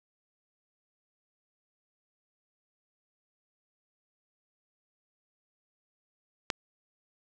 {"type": "click", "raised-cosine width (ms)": 0.2, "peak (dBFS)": -10, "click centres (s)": 6.502, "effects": []}